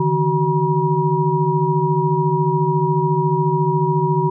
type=tone cluster; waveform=sine; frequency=146 / 160.1 / 375.4 / 959 Hz; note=D3 / D#3 / F#4 / A#5; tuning=-10 / +50 / +25 / +49 cents; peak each=-20 dBFS; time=0-4.3 s; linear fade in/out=5 ms; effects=none